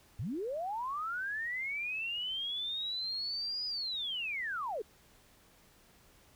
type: linear two-way sweep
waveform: sine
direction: up then down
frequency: 82.41 to 4978 to 379.3 Hz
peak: -34 dBFS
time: 0.19-4.82 s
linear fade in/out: 5 ms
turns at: 3.66 s
effects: pink hiss -63 dBFS RMS until 6.35 s